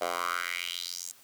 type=tone with high-pass filter sweep; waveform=10% pulse; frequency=87.31 Hz; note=F2; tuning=in tune; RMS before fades=-34 dBFS; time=0.01-1.12 s; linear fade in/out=5 ms; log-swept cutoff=650 to 7500 Hz; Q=3.5; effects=white hiss -57 dBFS RMS until 1.23 s